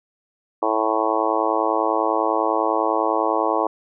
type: harmonic tone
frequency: 110 Hz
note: A2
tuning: in tune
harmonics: 3 / 4 / 5 / 6 / 7 / 8 / 9 / 10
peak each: -26 / -26 / -26 / -26 / -26 / -26 / -26 / -26 dBFS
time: 0.62-3.67 s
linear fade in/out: 5 ms
effects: none